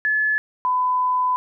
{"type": "tone pair in turn", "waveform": "sine", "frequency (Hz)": [1720, 1003.9], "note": ["A6", "B5"], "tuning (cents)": [-40, 28], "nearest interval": "major sixth", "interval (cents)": 932, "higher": "first", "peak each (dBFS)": -17, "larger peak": "neither", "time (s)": [[0.05, 0.38], [0.65, 1.36]], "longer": "second", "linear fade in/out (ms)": 0, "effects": []}